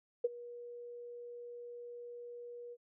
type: tone with ADSR envelope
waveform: sine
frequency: 480.1 Hz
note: B4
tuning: 49 cents flat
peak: -25 dBFS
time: 0.24-2.77 s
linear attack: 8 ms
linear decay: 26 ms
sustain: -20 dB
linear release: 45 ms
effects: none